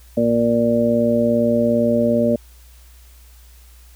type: harmonic tone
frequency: 117.5 Hz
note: A#2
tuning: 14 cents sharp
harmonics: 1 / 2 / 3 / 4 / 5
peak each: -28 / -17 / -27 / -22 / -18 dBFS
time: 0.17-2.36 s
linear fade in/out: 5 ms
effects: added 60 Hz sine -43 dBFS peak until 3.95 s + white hiss -52 dBFS RMS until 3.95 s